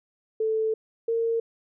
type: tone pair in turn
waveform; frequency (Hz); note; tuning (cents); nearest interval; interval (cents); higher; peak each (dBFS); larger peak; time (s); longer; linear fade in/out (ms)
sine; 440 / 458.3; A4 / A#4; 0 / -29; minor second; 71; second; -22 / -22; neither; 0.4-0.74 / 1.08-1.4; first; 5
effects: none

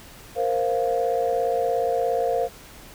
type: chord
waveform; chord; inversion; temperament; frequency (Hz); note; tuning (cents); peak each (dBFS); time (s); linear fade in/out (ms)
sine; Bb suspended second; none; equal; 466.2 / 523.3 / 698.5; Bb4 / C5 / F5; 0 / 0 / 0; -24; 0.35-2.49; 50
effects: tanh soft clip ceiling -12 dBFS + pink hiss -45 dBFS RMS until 2.94 s

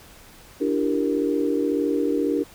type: chord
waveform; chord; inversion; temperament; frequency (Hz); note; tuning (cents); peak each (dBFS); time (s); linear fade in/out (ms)
sine; E half-diminished seventh; third; equal with one note detuned; 293.7 / 335.6 / 392 / 466.2; D4 / E4 / G4 / Bb4; 0 / +31 / 0 / 0; -23 / -28 / -26 / -26; 0.6-2.44; 20
effects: pink hiss -48 dBFS RMS until 2.54 s

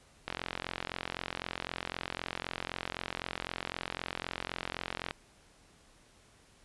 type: click train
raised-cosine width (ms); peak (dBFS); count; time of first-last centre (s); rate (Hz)
0.3; -18; 213; 0.28-5.109; 43.9
effects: pink hiss -62 dBFS RMS until 6.64 s + resampled to 24000 Hz

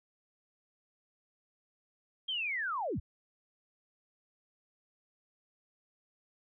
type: linear sweep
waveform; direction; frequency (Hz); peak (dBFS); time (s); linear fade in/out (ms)
sine; down; 3252 to 32.7; -32; 2.28-3; 10
effects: none

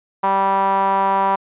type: tone with band-pass filter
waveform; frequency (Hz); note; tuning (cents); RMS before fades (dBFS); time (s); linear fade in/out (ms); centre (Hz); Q
sawtooth; 194.9; G3; -10; -17; 0.23-1.36; 10; 930; 5.6
effects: resampled to 8000 Hz

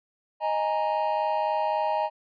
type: chord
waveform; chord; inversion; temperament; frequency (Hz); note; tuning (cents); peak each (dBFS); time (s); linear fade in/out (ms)
triangle; D# suspended fourth; none; just; 622.3 / 829.7 / 933.4; D#5 / G#5 / A#5; 0 / -2 / +2; -26; 0.4-2.1; 50
effects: resampled to 11025 Hz

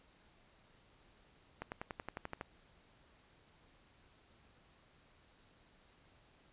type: accelerating click train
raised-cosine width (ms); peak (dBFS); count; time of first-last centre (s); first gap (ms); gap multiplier
0.5; -26; 10; 1.62-2.411; 99; 0.97
effects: pink hiss -67 dBFS RMS until 6.52 s + resampled to 8000 Hz

